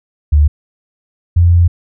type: tone pair in turn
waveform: sine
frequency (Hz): 74 / 86.42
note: D2 / F2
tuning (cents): +14 / -18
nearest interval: minor third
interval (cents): 268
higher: second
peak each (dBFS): -5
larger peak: neither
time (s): 0.32-0.48 / 1.36-1.68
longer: second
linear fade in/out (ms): 10
effects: none